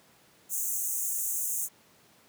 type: high-pass noise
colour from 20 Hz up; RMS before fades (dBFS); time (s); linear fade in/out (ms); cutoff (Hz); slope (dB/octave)
pink; -31; 0.49-1.69; 50; 6300; 96
effects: pink hiss -60 dBFS RMS until 2.28 s + high-pass 150 Hz 12 dB/octave